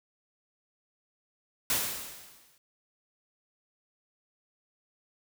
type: noise with exponential decay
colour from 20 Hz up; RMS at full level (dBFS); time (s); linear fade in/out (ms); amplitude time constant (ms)
white; -26; 1.7-2.58; 2; 190
effects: none